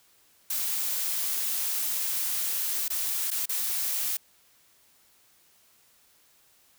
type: noise with dropouts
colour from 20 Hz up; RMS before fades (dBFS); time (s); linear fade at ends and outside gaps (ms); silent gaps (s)
blue; -29; 0.5-4.17; 5; 2.882-2.901 / 3.305-3.313 / 3.458-3.492
effects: white hiss -62 dBFS RMS until 6.78 s